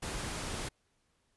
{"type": "noise", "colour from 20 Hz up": "pink", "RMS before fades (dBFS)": -38, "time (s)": [0.02, 0.69], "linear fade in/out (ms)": 10, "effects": ["pink hiss -75 dBFS RMS until 1.36 s", "resampled to 24000 Hz"]}